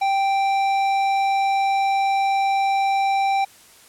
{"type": "tone with tanh clipping", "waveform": "sine", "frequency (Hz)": 784, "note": "G5", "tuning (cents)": 0, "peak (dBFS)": -19, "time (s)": [0.01, 3.45], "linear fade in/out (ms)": 10, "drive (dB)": 12, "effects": ["white hiss -49 dBFS RMS until 3.88 s", "low-pass 12000 Hz 12 dB/octave"]}